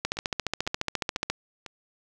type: two click trains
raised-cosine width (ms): 0.2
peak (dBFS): -9 / -21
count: 19 / 4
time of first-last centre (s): 0.05-1.3 / 0.17-1.663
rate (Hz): 14.4 / 2.01
effects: none